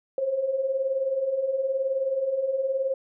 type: beating tone pair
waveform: sine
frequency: 518 / 537 Hz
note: C5 / C5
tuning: -17 / +45 cents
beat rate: 19 Hz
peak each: -31 / -24 dBFS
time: 0.18-2.94 s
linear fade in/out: 2 ms
effects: none